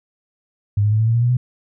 sine tone with pitch steps, 102.3 / 105.24 / 108.26 / 111.37 / 114.56 / 117.85 / 121.23 / 124.72 Hz, G#2 / G#2 / A2 / A2 / A#2 / A#2 / B2 / B2, -26 / +23 / -28 / +21 / -30 / +19 / -32 / +17 cents, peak -13 dBFS, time 0.77-1.37 s, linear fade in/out 5 ms, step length 75 ms, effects none

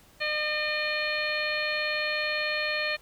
harmonic tone, 606 Hz, D#5, 46 cents flat, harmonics 1 / 2 / 3 / 4 / 5 / 6 / 7, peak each -33 / -39 / -31 / -31 / -39 / -42 / -35 dBFS, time 0.2-2.97 s, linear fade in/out 20 ms, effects pink hiss -57 dBFS RMS until 3.01 s

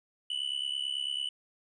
triangle tone with amplitude modulation, 2975 Hz, F#7, 9 cents sharp, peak -26 dBFS, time 0.3-1.29 s, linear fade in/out 5 ms, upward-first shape sine, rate 69.1 Hz, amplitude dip 85%, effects resampled to 24000 Hz

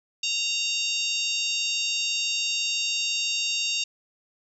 harmonic tone, 926 Hz, A#5, 12 cents flat, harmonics 3 / 4 / 5 / 6 / 7 / 8, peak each -28 / -30 / -32 / -34 / -35 / -36 dBFS, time 0.23-3.84 s, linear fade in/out 5 ms, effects 10-bit

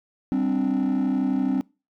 triangle chord, G suspended fourth, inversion none, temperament equal, 196 / 261.6 / 293.7 Hz, G3 / C4 / D4, 0 / 0 / 0 cents, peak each -24 / -19 / -24 dBFS, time 0.32-1.61 s, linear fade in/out 0 ms, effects noise-tail reverb RT60 0.3 s tail -25 dB re dry + tanh soft clip ceiling -15 dBFS

